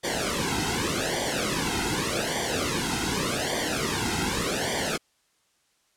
pink noise with flanger, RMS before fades -27 dBFS, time 0.03-4.98 s, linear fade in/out 20 ms, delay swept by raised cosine 0.75 to 1.75 ms, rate 0.85 Hz, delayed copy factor -1, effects white hiss -68 dBFS RMS until 5.96 s + low-pass 9000 Hz 12 dB/octave

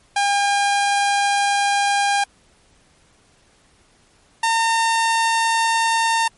sawtooth tone pair in turn, 806 / 910.2 Hz, G5 / A#5, +48 / -42 cents, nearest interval major second, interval 210 cents, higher second, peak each -12 dBFS, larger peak neither, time 0.16-2.24 / 4.43-6.28 s, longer first, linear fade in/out 5 ms, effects pink hiss -56 dBFS RMS until 6.37 s + MP3 48 kbps

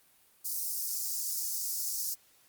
white high-pass noise, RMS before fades -34 dBFS, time 0.44-2.15 s, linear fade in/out 20 ms, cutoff 4900 Hz, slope 48 dB/octave, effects white hiss -64 dBFS RMS until 2.48 s + Opus 32 kbps

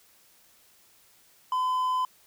triangle tone, 1016 Hz, B5, 49 cents sharp, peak -22 dBFS, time 1.52-2.05 s, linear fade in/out 2 ms, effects white hiss -60 dBFS RMS until 2.26 s

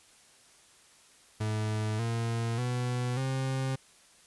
40% pulse tone with pitch steps, 107.8 / 115.54 / 123.83 / 132.72 Hz, A2 / A#2 / B2 / C3, -35 / -15 / +5 / +25 cents, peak -28 dBFS, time 1.4-3.76 s, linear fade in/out 10 ms, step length 590 ms, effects white hiss -59 dBFS RMS until 4.26 s + resampled to 24000 Hz

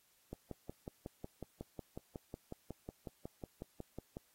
click train, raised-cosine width 2 ms, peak -30 dBFS, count 22, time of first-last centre 0.33-4.169 s, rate 5.47 Hz, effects white hiss -72 dBFS RMS until 4.34 s + AAC 48 kbps

